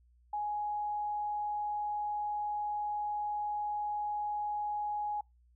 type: tone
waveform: sine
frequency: 834 Hz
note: G#5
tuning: 7 cents sharp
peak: -32 dBFS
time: 0.33-5.21 s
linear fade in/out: 5 ms
effects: noise-tail reverb RT60 0.2 s tail -26 dB re dry + added 60 Hz sine -62 dBFS peak until 5.55 s